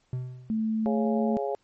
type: tone with exponential decay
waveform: triangle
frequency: 126.6 Hz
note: B2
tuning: 43 cents sharp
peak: -24 dBFS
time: 0.13-0.78 s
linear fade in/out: 2 ms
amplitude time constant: 140 ms
type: tone with pitch glide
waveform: sine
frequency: 220 to 221.7 Hz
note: A3 to A3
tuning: 0 to +13 cents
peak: -24 dBFS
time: 0.5-1.37 s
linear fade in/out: 0 ms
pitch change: +13 cents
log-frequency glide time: 0.82-1.1 s
type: harmonic tone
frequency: 138.59 Hz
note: C#3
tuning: in tune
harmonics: 3 / 4 / 5 / 6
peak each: -30 / -31 / -33 / -36 dBFS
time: 0.86-1.55 s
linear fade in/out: 0 ms
effects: pink hiss -69 dBFS RMS until 1.63 s + MP3 32 kbps